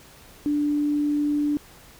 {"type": "tone", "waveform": "sine", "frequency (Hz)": 293.7, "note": "D4", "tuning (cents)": 0, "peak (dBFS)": -20, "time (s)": [0.46, 1.57], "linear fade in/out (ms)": 0, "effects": ["pink hiss -49 dBFS RMS until 1.99 s"]}